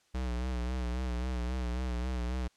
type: tone with vibrato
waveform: square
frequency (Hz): 61.74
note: B1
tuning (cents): 0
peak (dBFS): -32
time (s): 0.14-2.48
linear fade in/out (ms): 10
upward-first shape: sine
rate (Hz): 3.7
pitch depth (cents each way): 66
effects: white hiss -69 dBFS RMS until 2.56 s + low-pass 7000 Hz 12 dB/octave